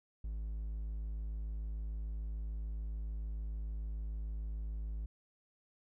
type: tone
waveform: triangle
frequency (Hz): 53.4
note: G#1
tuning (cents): +49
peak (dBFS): -35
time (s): 0.24-5.06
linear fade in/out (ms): 5
effects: none